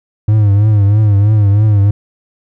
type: tone with vibrato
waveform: triangle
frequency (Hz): 103.83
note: G#2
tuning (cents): 0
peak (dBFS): -4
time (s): 0.28-1.91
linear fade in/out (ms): 5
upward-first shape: triangle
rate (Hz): 3.1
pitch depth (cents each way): 95
effects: none